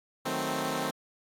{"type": "chord", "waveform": "10% pulse", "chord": "D# diminished seventh", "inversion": "none", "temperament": "equal", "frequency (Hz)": [155.56, 185, 220, 261.6], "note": ["D#3", "F#3", "A3", "C4"], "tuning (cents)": [0, 0, 0, 0], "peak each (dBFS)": [-28, -30, -28, -24], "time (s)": [0.25, 0.91], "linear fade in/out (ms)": 10, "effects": ["AAC 64 kbps"]}